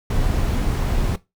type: noise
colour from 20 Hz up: brown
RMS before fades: -20 dBFS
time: 0.1-1.16 s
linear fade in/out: 5 ms
effects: noise-tail reverb RT60 0.2 s tail -17 dB re dry